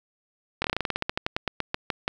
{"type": "slowing click train", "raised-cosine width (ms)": 0.3, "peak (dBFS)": -9, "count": 20, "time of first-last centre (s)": [0.62, 2.079], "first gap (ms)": 23, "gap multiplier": 1.12, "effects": ["8-bit"]}